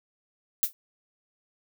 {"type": "noise with exponential decay", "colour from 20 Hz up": "violet", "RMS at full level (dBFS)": -19, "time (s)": [0.63, 0.73], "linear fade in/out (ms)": 0, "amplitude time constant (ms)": 20, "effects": []}